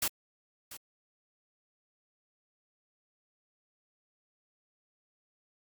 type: noise with echo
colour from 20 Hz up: white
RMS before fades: -30 dBFS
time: 0.02-0.08 s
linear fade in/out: 5 ms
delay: 690 ms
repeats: 1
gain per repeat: -15 dB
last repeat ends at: 0.77 s
effects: Opus 48 kbps